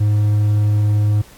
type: tone with hard clipping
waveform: triangle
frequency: 104.6 Hz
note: G#2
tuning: 13 cents sharp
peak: -13 dBFS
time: 0-1.22 s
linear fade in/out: 10 ms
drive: 6 dB
effects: pink hiss -45 dBFS RMS until 1.37 s + AAC 64 kbps